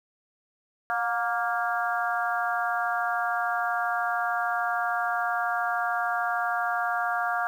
harmonic tone with a mistuned harmonic, 233.1 Hz, A#3, in tune, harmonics 3 / 4 / 5 / 6 / 7, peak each -28 / -36 / -32 / -30 / -33 dBFS, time 0.9-7.47 s, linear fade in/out 0 ms, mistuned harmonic 3, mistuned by +35 cents, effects 9-bit

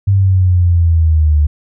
sine exponential sweep, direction down, 99.7 to 73.42 Hz, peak -7 dBFS, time 0.07-1.47 s, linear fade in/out 10 ms, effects none

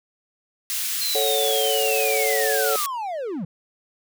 white high-pass noise, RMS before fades -26 dBFS, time 0.7-2.86 s, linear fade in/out 0 ms, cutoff 2100 Hz, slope 12 dB/octave
triangle linear sweep, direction down, 4186 to 145.9 Hz, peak -24 dBFS, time 1.01-3.45 s, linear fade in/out 5 ms
sine chord, F# minor, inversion first, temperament equal, 440 / 554.4 / 740 Hz, A4 / C#5 / F#5, 0 / 0 / 0 cents, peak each -24 / -25 / -28 dBFS, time 1.15-2.76 s, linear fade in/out 2 ms
effects none

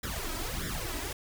pink noise with flanger, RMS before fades -35 dBFS, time 0.03-1.13 s, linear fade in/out 5 ms, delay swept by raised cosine 0.55 to 3.15 ms, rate 1.6 Hz, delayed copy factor +0.95, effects none

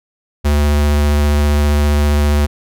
square tone with vibrato, 73.4 Hz, D2, in tune, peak -11 dBFS, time 0.44-2.47 s, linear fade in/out 20 ms, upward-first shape sine, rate 15 Hz, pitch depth 12 cents each way, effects none

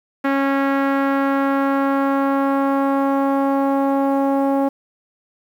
sawtooth tone with low-pass filter sweep, 274.8 Hz, C#4, 15 cents flat, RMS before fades -18 dBFS, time 0.24-4.69 s, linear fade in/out 10 ms, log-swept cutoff 1800 to 790 Hz, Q 1.7, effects 8-bit

